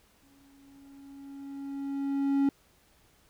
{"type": "tone with exponential growth", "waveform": "triangle", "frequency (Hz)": 277.2, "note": "C#4", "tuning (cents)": 0, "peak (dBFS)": -19, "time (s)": [0.23, 2.49], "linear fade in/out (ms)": 2, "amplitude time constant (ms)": 490, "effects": ["pink hiss -64 dBFS RMS until 3.29 s"]}